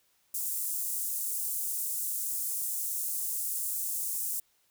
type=high-pass noise; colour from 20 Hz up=pink; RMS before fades=-33 dBFS; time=0.34-4.4 s; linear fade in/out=5 ms; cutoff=8300 Hz; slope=24 dB/octave; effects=white hiss -70 dBFS RMS until 4.7 s